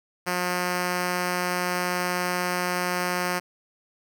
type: tone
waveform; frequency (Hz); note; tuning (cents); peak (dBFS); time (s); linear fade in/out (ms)
5% pulse; 179.2; F3; +45; -13; 0.26-3.4; 20
effects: none